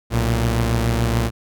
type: tone pair together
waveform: sawtooth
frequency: 61.15 / 115.3 Hz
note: B1 / A#2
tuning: -16 / -19 cents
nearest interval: major seventh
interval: 1097 cents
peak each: -17 / -15 dBFS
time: 0.1-1.31 s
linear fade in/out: 50 ms
effects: none